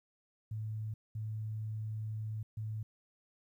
sine tone bursts at uneven times, 108.7 Hz, A2, 21 cents flat, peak -36 dBFS, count 3, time 0.51-0.94 / 1.15-2.43 / 2.57-2.83 s, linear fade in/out 5 ms, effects 12-bit

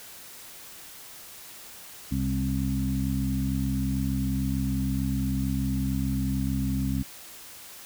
harmonic tone with a mistuned harmonic, 66.7 Hz, C2, 34 cents sharp, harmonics 1 / 2 / 3 / 4, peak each -30 / -30 / -30 / -30 dBFS, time 2.11-7.03 s, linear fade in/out 10 ms, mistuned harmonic 2, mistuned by -27 cents, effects white hiss -45 dBFS RMS until 7.85 s

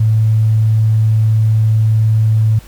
triangle tone with tanh clipping, 109.8 Hz, A2, 3 cents flat, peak -8 dBFS, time 0-2.59 s, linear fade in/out 5 ms, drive 3 dB, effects added 50 Hz sine -39 dBFS peak until 2.67 s + pink hiss -42 dBFS RMS until 2.67 s

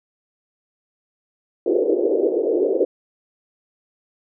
white band-pass noise, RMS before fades -19 dBFS, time 1.66-2.85 s, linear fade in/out 5 ms, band 330 to 510 Hz, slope 48 dB/octave, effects none

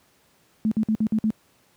sine tone bursts, 217.9 Hz, A3, 17 cents flat, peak -18 dBFS, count 6, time 0.65-1.304 s, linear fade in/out 0 ms, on 64 ms, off 54 ms, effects pink hiss -61 dBFS RMS until 1.76 s + high-pass 100 Hz 12 dB/octave

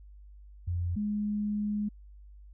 sine tone pair in turn, 87.31 / 208.4 Hz, F2 / G#3, 0 / +6 cents, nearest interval octave + minor third, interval 1506 cents, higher second, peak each -28 dBFS, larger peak neither, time 0.67-0.96 / 0.96-1.89 s, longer second, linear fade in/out 10 ms, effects added 50 Hz sine -48 dBFS peak until 2.53 s

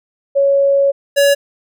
sine / square tone pair in turn, 556 / 564.7 Hz, C#5 / C#5, +5 / +32 cents, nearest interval unison, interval 27 cents, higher second, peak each -9 dBFS, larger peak neither, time 0.35-0.92 / 1.16-1.35 s, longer first, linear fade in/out 20 ms, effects none

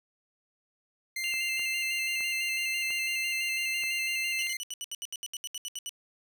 sawtooth tone, 2093 Hz, C7, in tune, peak -28 dBFS, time 1.16-4.57 s, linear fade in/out 5 ms
sine tone with vibrato, 2712 Hz, E7, 49 cents sharp, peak -31 dBFS, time 1.24-4.47 s, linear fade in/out 0 ms, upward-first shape square, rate 6 Hz, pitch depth 40 cents each way
clicks, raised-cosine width 0.5 ms, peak -32 dBFS, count 5, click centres 1.339 / 1.595 / 2.207 / 2.905 / 3.836 s
20% pulse tone bursts, 2960 Hz, F#7, in tune, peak -29 dBFS, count 15, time 4.39-5.893 s, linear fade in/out 0 ms, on 33 ms, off 72 ms
effects none

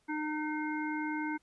harmonic tone, 305 Hz, D#4, 34 cents flat, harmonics 1 / 3 / 5 / 7, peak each -34 / -39 / -41 / -42 dBFS, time 0.08-1.38 s, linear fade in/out 20 ms, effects pink hiss -73 dBFS RMS until 1.42 s + resampled to 24000 Hz

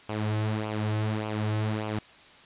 sawtooth tone with flanger, 107.4 Hz, A2, 41 cents flat, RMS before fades -29 dBFS, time 0.09-1.99 s, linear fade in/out 5 ms, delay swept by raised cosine 0.53 to 4.33 ms, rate 1.7 Hz, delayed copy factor -0.6, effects white hiss -52 dBFS RMS until 2.45 s + resampled to 8000 Hz

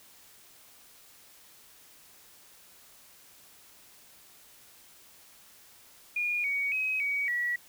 sine tone with pitch steps, 2433 / 2245 / 2537 / 2260 / 1933 Hz, D#7 / C#7 / D#7 / C#7 / B6, -39 / +21 / +33 / +33 / -38 cents, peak -27 dBFS, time 6.16-7.56 s, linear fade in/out 5 ms, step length 280 ms, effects white hiss -56 dBFS RMS until 7.68 s

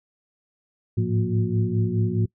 sine tone cluster, 106.3 / 111.1 / 176.4 / 233.9 / 361.9 Hz, G#2 / A2 / F3 / A#3 / F#4, +41 / +17 / +18 / +6 / -38 cents, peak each -25 / -24 / -27 / -30 / -30 dBFS, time 0.97-2.26 s, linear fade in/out 10 ms, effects noise-tail reverb RT60 0.1 s tail -23 dB re dry

